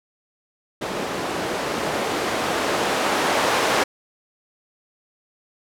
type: noise with low-pass filter sweep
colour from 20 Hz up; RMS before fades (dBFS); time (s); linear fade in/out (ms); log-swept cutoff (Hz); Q
violet; -23; 0.81-3.84; 10; 340 to 640; 0.74
effects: none